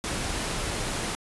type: noise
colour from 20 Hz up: pink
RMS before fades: -30 dBFS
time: 0.04-1.15 s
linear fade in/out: 0 ms
effects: resampled to 24000 Hz